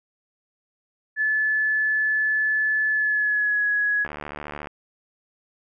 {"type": "tone with pitch glide", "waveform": "sine", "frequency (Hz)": [1730, 1675.9], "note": ["A6", "G#6"], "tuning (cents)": [-30, 15], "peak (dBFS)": -19, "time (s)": [1.16, 4.07], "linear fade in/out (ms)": 50, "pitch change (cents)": -55, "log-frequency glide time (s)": [2.89, 3.66]}
{"type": "click train", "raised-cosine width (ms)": 0.5, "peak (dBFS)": -18, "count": 47, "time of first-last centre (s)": [4.05, 4.672], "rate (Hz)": 74}
{"effects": []}